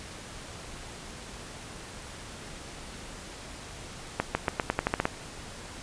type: accelerating click train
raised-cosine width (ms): 0.5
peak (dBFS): -9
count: 10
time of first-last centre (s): 4.2-5.054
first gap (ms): 150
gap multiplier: 0.88
effects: pink hiss -43 dBFS RMS until 5.82 s + resampled to 22050 Hz